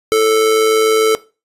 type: tone with amplitude modulation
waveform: square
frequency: 440 Hz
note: A4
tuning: in tune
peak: -8 dBFS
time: 0.12-1.15 s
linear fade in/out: 0 ms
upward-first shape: sine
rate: 107 Hz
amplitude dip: 45%
effects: noise-tail reverb RT60 0.3 s tail -19 dB re dry + resampled to 32000 Hz